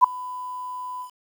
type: tone with ADSR envelope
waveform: sine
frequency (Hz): 1000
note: B5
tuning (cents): +21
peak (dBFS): -6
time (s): 0.01-1.11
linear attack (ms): 32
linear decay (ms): 3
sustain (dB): -24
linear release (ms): 100
effects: 8-bit